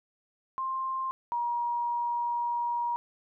sine tone pair in turn, 1054 / 952.1 Hz, C6 / A#5, +12 / +36 cents, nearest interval major second, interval 176 cents, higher first, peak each -29 / -27 dBFS, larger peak second, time 0.58-1.11 / 1.32-2.96 s, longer second, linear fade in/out 0 ms, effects none

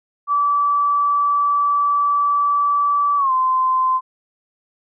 sine tone with pitch glide, 1155 to 1034.9 Hz, D6 to C6, -29 to -19 cents, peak -14 dBFS, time 0.27-4.01 s, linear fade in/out 50 ms, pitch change -190 cents, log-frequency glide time 3.17-3.32 s, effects none

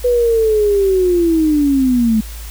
sine linear sweep, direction down, 495.2 to 213.4 Hz, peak -10 dBFS, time 0.04-2.21 s, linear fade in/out 10 ms, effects added 55 Hz sine -27 dBFS peak until 2.5 s + white hiss -36 dBFS RMS until 2.5 s

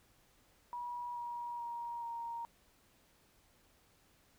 sine tone with pitch steps, 966 / 954.9 / 943.9 / 933.1 Hz, B5 / A#5 / A#5 / A#5, -39 / +41 / +21 / +1 cents, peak -39 dBFS, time 0.73-2.45 s, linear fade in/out 0 ms, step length 430 ms, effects pink hiss -69 dBFS RMS until 4.38 s

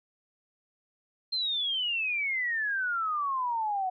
sine exponential sweep, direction down, 4195 to 731 Hz, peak -27 dBFS, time 1.32-3.9 s, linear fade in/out 10 ms, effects none

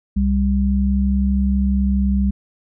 sine tone pair together, 66.2 / 198.2 Hz, C2 / G3, +21 / +19 cents, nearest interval octave + perfect fifth, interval 1898 cents, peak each -17 dBFS, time 0.16-2.31 s, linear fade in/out 10 ms, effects none

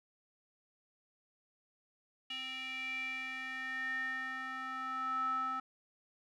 square tone with band-pass filter sweep, 261.2 Hz, C4, 3 cents flat, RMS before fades -39 dBFS, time 2.3-5.6 s, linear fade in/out 5 ms, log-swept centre 2800 to 1200 Hz, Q 8.5, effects none

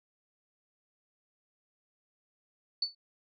sine tone with exponential decay, 4482 Hz, C#8, 18 cents sharp, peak -24 dBFS, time 2.82-2.95 s, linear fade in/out 5 ms, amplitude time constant 28 ms, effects none

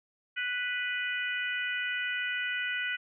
harmonic tone, 493.9 Hz, B4, in tune, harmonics 3 / 4 / 5 / 6, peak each -33 / -35 / -37 / -39 dBFS, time 0.36-2.97 s, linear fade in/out 20 ms, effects none

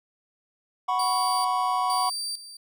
triangle chord, F# suspended fourth, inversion none, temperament equal, 740 / 987.8 / 1108.7 Hz, F#5 / B5 / C#6, 0 / 0 / 0 cents, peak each -25 dBFS, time 0.88-2.1 s, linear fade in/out 10 ms
30% pulse tone with tremolo, 4666 Hz, D8, 12 cents flat, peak -26 dBFS, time 0.99-2.57 s, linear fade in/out 5 ms, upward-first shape square, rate 1.1 Hz, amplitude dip 75%
effects none

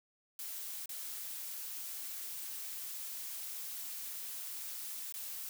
blue noise with dropouts, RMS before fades -43 dBFS, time 0.39-5.49 s, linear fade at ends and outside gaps 1 ms, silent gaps 0.858-0.892 / 5.124-5.14 s, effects none

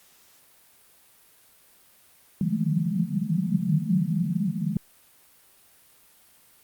white band-pass noise, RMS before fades -25 dBFS, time 2.41-4.77 s, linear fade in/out 2 ms, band 150 to 210 Hz, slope 96 dB/octave, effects white hiss -57 dBFS RMS until 6.63 s + Opus 48 kbps

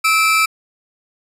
40% pulse tone pair together, 1298 / 2345 Hz, E6 / D7, -27 / -3 cents, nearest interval minor seventh, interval 1024 cents, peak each -14 dBFS, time 0.04-0.46 s, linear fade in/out 10 ms, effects resampled to 32000 Hz

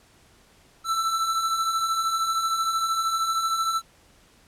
square beating tone pair, 1318.5 / 1331.5 Hz, E6 / E6, 0 / +17 cents, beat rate 13 Hz, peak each -32 / -24 dBFS, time 0.84-3.82 s, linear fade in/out 50 ms, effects pink hiss -57 dBFS RMS until 4.47 s + low-pass 11000 Hz 12 dB/octave

